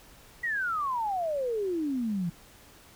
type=exponential sweep; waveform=sine; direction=down; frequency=1966 to 164.81 Hz; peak=-27 dBFS; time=0.43-2.3 s; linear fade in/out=10 ms; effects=pink hiss -54 dBFS RMS until 2.95 s